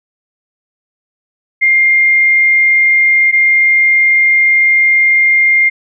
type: tone pair in turn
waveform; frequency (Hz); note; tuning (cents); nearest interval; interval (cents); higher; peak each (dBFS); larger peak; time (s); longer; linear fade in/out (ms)
sine; 2113 / 2113; C7 / C7; +16 / +16; unison; 0; neither; -6 / -6; neither; 1.61-3.32 / 3.32-5.7; second; 20
effects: none